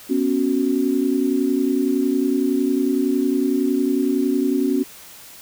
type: chord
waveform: sine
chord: B suspended second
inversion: none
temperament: just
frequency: 246.9 / 277.8 / 370.4 Hz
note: B3 / C#4 / F#4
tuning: 0 / +4 / +2 cents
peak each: -22 / -19 / -23 dBFS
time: 0.09-4.84 s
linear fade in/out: 20 ms
effects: white hiss -42 dBFS RMS until 5.41 s